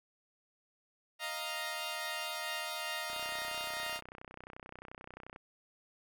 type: chord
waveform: 10% pulse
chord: Eb suspended second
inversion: none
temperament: equal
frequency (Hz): 622.3 / 698.5 / 932.3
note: Eb5 / F5 / Bb5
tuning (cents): 0 / 0 / 0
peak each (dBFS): -33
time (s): 1.19-4.01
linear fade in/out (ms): 50
type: click train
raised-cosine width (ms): 0.5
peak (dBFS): -32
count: 72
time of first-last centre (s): 3.1-5.361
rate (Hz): 31.4
effects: none